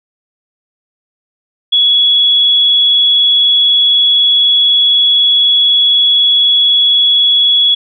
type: tone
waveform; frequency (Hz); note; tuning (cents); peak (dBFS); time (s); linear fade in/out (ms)
sine; 3369; G#7; +24; -6; 1.72-7.75; 10
effects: none